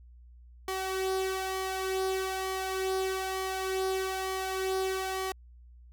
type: tone with flanger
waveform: sawtooth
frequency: 379.5 Hz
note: F#4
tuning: 44 cents sharp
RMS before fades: -32 dBFS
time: 0.68-5.32 s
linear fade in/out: 2 ms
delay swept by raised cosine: 0.94 to 2.44 ms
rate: 1.1 Hz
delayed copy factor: +0.5
effects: added 60 Hz sine -50 dBFS peak until 5.92 s